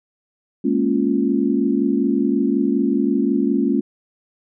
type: chord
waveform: sine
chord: Bb minor seventh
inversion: third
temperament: equal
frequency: 207.7 / 233.1 / 277.2 / 349.2 Hz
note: Ab3 / Bb3 / Db4 / F4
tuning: 0 / 0 / 0 / 0 cents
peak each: -22 / -21 / -19 / -23 dBFS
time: 0.64-3.81 s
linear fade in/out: 10 ms
effects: none